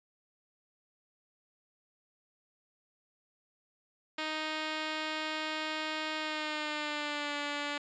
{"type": "tone with pitch glide", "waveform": "5% pulse", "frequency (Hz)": [311.1, 290.3], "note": ["D#4", "D4"], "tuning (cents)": [0, -20], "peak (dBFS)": -22, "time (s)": [4.18, 7.78], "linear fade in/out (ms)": 5, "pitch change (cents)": -120, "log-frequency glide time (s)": [6.17, 7.35], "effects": ["resampled to 16000 Hz"]}